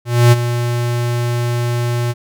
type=tone with ADSR envelope; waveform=square; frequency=120 Hz; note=B2; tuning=49 cents flat; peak=-5 dBFS; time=0.05-2.14 s; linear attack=270 ms; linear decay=28 ms; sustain=-11 dB; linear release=35 ms; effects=none